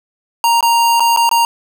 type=tone with dropouts; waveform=square; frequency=932.3 Hz; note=A#5; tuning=in tune; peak=-10 dBFS; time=0.44-1.45 s; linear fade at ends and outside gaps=1 ms; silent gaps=0.608-0.627 / 0.997-1.004 / 1.163-1.172 / 1.292-1.313 s; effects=none